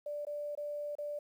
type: tone with dropouts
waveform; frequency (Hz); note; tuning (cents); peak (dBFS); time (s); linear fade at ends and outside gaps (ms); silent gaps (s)
sine; 587.3; D5; 0; -36; 0.06-1.19; 5; 0.251-0.268 / 0.552-0.574 / 0.953-0.984
effects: 11-bit